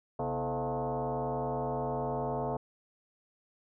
sine tone with frequency modulation, 134.8 Hz, C#3, 48 cents flat, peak -30 dBFS, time 0.19-2.57 s, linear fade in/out 5 ms, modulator 190 Hz, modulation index 4.2, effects none

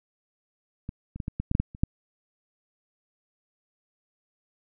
clicks, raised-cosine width 5 ms, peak -21 / -25 / -18 / -18 / -16 / -14 / -10 / -12 / -29 / -9 dBFS, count 10, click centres 0.891 / 1.16 / 1.202 / 1.281 / 1.4 / 1.514 / 1.551 / 1.6 / 1.749 / 1.835 s, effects none

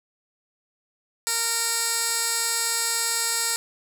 15% pulse tone with band-pass filter, 461.9 Hz, A#4, 16 cents flat, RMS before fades -25 dBFS, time 1.27-3.56 s, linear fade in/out 0 ms, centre 8400 Hz, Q 1.2, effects none

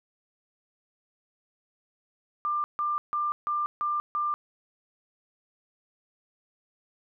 sine tone bursts, 1192 Hz, D6, 25 cents sharp, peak -25 dBFS, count 6, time 2.45-4.34 s, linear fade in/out 0 ms, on 190 ms, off 150 ms, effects none

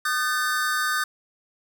square tone cluster, 1223 / 1525 / 1756 Hz, D#6 / G6 / A6, -30 / -48 / -4 cents, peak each -27 / -26 / -31 dBFS, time 0.05-1.04 s, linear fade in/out 5 ms, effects none

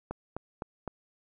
click train, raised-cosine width 1 ms, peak -21 dBFS, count 4, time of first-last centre 0.11-0.877 s, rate 3.91 Hz, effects none

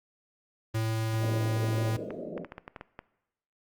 square tone, 111.4 Hz, A2, 22 cents sharp, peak -27 dBFS, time 0.74-1.97 s, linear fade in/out 10 ms
white band-pass noise, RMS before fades -38 dBFS, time 1.19-2.47 s, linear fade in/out 50 ms, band 160 to 640 Hz, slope 96 dB/octave
clicks, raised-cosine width 0.5 ms, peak -25 dBFS, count 9, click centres 2.106 / 2.378 / 2.447 / 2.521 / 2.581 / 2.679 / 2.762 / 2.811 / 2.991 s
effects noise-tail reverb RT60 0.9 s tail -19 dB re dry + Opus 24 kbps

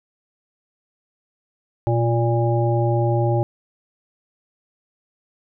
harmonic tone with a mistuned harmonic, 116.7 Hz, A#2, 2 cents sharp, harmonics 1 / 3 / 5 / 7, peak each -18 / -23 / -25 / -26 dBFS, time 1.87-3.43 s, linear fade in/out 0 ms, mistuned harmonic 1, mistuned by +44 cents, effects none

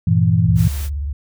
sine chord, E diminished, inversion first, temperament equal, 98 / 116.54 / 164.81 Hz, G2 / Bb2 / E3, 0 / 0 / 0 cents, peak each -16 / -16 / -15 dBFS, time 0.07-0.68 s, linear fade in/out 5 ms
sine tone with vibrato, 71.3 Hz, C#2, 49 cents sharp, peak -20 dBFS, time 0.46-1.13 s, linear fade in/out 5 ms, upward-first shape square, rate 18 Hz, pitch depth 130 cents each way
white noise, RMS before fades -34 dBFS, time 0.55-0.9 s, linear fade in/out 50 ms
effects none

